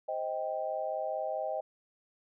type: chord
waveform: sine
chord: C minor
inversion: none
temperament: just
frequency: 523.3 / 627.9 / 784.9 Hz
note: C5 / Eb5 / G5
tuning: 0 / +16 / +2 cents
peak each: -38 / -34 / -37 dBFS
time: 0.08-1.61 s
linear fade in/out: 10 ms
effects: none